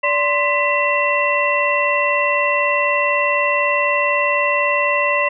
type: tone cluster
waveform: sine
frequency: 581 / 1042 / 1988 / 2708 Hz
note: D5 / C6 / B6 / E7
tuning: -19 / -7 / +11 / +46 cents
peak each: -20 dBFS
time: 0.03-5.29 s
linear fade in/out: 10 ms
effects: none